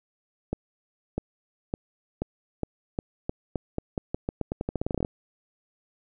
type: accelerating click train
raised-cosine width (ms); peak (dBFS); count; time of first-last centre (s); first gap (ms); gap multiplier
2; -14; 25; 0.53-5.048; 650; 0.86
effects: none